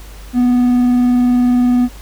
triangle tone with vibrato, 246.5 Hz, B3, 3 cents flat, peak -7 dBFS, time 0.33-1.89 s, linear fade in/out 50 ms, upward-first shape sine, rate 20 Hz, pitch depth 18 cents each way, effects added 50 Hz sine -32 dBFS peak until 2.01 s + pink hiss -40 dBFS RMS until 2.01 s

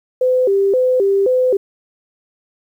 sine tone with vibrato, 447.7 Hz, A4, 30 cents sharp, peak -11 dBFS, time 0.21-1.57 s, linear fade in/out 5 ms, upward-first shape square, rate 1.9 Hz, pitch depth 220 cents each way, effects 8-bit

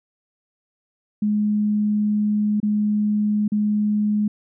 sine tone with dropouts, 209.7 Hz, G#3, 17 cents sharp, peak -17 dBFS, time 1.22-4.28 s, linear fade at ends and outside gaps 5 ms, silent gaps 2.602-2.629 / 3.48-3.519 s, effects none

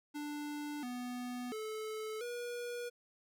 square tone with pitch steps, 294.7 / 246.8 / 434.2 / 481.8 Hz, D4 / B3 / A4 / B4, +6 / -1 / -23 / -43 cents, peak -40 dBFS, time 0.14-2.9 s, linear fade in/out 20 ms, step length 690 ms, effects none

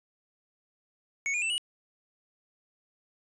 square tone with pitch steps, 2217 / 2432 / 2667 / 2925 Hz, C#7 / D#7 / E7 / F#7, 0 / -40 / +20 / -21 cents, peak -28 dBFS, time 1.26-1.58 s, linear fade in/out 0 ms, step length 80 ms, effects resampled to 22050 Hz

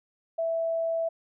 sine tone, 659.3 Hz, E5, in tune, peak -25 dBFS, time 0.38-1.09 s, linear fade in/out 10 ms, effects none

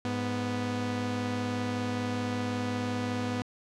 sawtooth tone pair together, 103.81 / 246.9 Hz, G#2 / B3, 0 / 0 cents, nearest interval octave + minor third, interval 1500 cents, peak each -30 / -27 dBFS, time 0.05-3.42 s, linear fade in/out 0 ms, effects low-pass 6000 Hz 12 dB/octave

